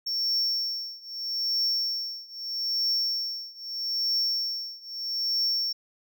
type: tone with tremolo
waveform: triangle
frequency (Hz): 5460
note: F8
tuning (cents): -40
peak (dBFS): -21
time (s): 0.06-5.73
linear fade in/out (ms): 10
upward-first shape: triangle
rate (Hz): 0.79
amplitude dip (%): 95
effects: none